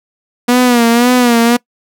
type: tone with vibrato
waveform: sawtooth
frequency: 240.8 Hz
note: B3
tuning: 44 cents flat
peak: -3 dBFS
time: 0.48-1.57 s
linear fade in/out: 10 ms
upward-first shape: sine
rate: 1.9 Hz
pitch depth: 70 cents each way
effects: noise-tail reverb RT60 0.1 s tail -23 dB re dry